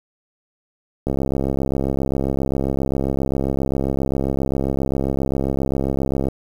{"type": "click train", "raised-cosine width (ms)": 2, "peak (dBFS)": -8, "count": 353, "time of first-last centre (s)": [1.07, 6.285], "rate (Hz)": 67.5, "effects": ["7-bit"]}